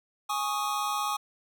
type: chord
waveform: square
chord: Ab suspended fourth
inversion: none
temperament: equal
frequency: 830.6 / 1108.7 / 1244.5 Hz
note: Ab5 / Db6 / Eb6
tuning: 0 / 0 / 0 cents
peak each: -33 dBFS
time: 0.29-1.17 s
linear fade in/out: 10 ms
effects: none